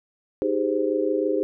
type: chord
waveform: sine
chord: Ab major seventh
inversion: second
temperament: just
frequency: 311.5 / 389.3 / 415.3 / 519.1 Hz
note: Eb4 / G4 / Ab4 / C5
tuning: +2 / -12 / 0 / -14 cents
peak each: -26 dBFS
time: 0.42-1.43 s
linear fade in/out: 0 ms
effects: none